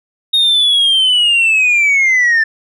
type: linear sweep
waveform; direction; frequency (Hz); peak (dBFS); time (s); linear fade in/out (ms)
sine; down; 3733 to 1760; -6; 0.33-2.44; 10
effects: tanh soft clip ceiling -7 dBFS